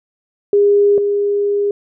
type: tone pair in turn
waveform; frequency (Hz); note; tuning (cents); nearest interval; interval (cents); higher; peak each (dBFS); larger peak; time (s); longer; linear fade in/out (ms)
sine; 406.9 / 406.9; G#4 / G#4; -35 / -35; unison; 0; neither; -8 / -13; first; 0.53-0.98 / 0.98-1.71; second; 2
effects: none